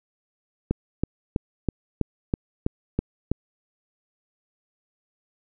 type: click train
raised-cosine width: 3 ms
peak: -9 dBFS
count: 9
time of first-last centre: 0.71-3.316 s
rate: 3.07 Hz
effects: none